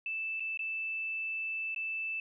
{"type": "tone with dropouts", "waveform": "sine", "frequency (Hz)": 2640, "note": "E7", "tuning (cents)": 2, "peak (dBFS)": -33, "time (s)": [0.06, 2.2], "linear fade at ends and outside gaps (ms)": 2, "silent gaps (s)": [[0.398, 0.404], [0.574, 0.592], [1.747, 1.761]], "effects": []}